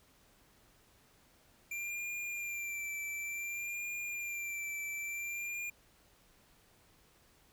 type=tone with vibrato; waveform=square; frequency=2370 Hz; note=D7; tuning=15 cents sharp; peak=-38 dBFS; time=1.71-5.7 s; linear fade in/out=5 ms; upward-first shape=sine; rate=0.56 Hz; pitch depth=31 cents each way; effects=pink hiss -66 dBFS RMS until 7.52 s